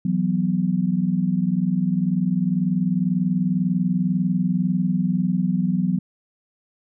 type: chord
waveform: sine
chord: E suspended second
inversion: none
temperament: equal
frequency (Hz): 164.81 / 185 / 246.9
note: E3 / F#3 / B3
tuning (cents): 0 / 0 / 0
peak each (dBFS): -24 / -20 / -26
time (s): 0.05-5.99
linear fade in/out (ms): 5
effects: none